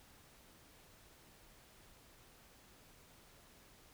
silence, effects pink hiss -63 dBFS RMS until 3.93 s

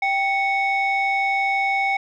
sine tone pair together, 783.8 / 2217 Hz, G5 / C#7, 0 / 0 cents, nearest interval octave + tritone, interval 1800 cents, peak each -19 dBFS, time 0.02-1.97 s, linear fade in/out 5 ms, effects tanh soft clip ceiling -15 dBFS

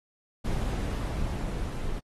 brown noise with level ramp, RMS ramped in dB -28 to -33 dBFS, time 0.44-2 s, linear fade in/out 20 ms, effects AAC 32 kbps

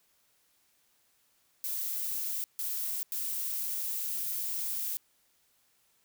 violet noise bursts at uneven times, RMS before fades -34 dBFS, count 3, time 1.64-2.44 / 2.59-3.03 / 3.12-4.97 s, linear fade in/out 0 ms, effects white hiss -70 dBFS RMS until 6.04 s

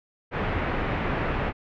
pink low-pass noise, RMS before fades -27 dBFS, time 0.31-1.53 s, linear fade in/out 50 ms, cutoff 2400 Hz, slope 24 dB/octave, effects none

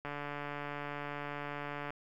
click train, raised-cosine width 0.5 ms, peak -25 dBFS, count 270, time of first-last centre 0.05-1.905 s, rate 145 Hz, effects 11-bit

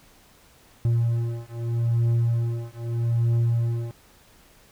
triangle beating tone pair, 116.54 / 117.34 Hz, A#2 / A#2, 0 / +12 cents, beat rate 0.8 Hz, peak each -22 / -22 dBFS, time 0.85-3.91 s, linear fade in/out 0 ms, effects pink hiss -55 dBFS RMS until 4.71 s

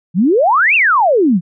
sine exponential two-way sweep, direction up then down, 158.6 to 2794 to 158.6 Hz, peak -8 dBFS, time 0.14-1.41 s, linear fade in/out 50 ms, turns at 0.75 s, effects none

